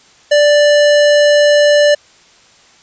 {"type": "tone", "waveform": "square", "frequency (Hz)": 587.3, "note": "D5", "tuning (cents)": 0, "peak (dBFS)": -7, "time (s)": [0.31, 1.95], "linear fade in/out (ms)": 10, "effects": ["white hiss -46 dBFS RMS until 2.82 s", "resampled to 16000 Hz"]}